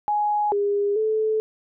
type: tone with pitch steps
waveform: sine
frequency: 835 / 406.2 / 435.5 Hz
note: G#5 / G#4 / A4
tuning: +9 / -38 / -18 cents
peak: -19 dBFS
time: 0.08-1.4 s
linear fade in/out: 0 ms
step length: 440 ms
effects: none